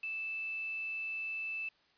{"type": "tone with quantisation", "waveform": "sine", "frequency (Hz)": 2637, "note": "E7", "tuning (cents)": 0, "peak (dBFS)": -36, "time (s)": [0.03, 1.69], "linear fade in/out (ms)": 5, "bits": 8, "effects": ["white hiss -69 dBFS RMS until 1.97 s", "resampled to 11025 Hz"]}